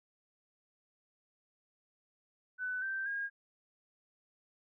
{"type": "tone with pitch steps", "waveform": "sine", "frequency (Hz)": [1500, 1561.9, 1626.3], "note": ["F#6", "G6", "G#6"], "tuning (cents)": [23, -7, -37], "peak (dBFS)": -34, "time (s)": [2.58, 3.3], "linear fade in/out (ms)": 50, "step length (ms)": 240, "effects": []}